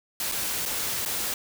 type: noise with dropouts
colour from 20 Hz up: white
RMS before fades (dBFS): -29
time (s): 0.2-1.34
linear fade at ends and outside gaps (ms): 2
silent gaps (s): 0.316-0.32 / 0.655-0.659 / 1.052-1.059
effects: none